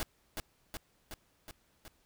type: noise with echo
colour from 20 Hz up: pink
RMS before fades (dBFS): -35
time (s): 0-0.03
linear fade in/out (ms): 0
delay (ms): 370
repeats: 5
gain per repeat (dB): -3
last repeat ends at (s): 1.88
effects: pink hiss -71 dBFS RMS until 2.05 s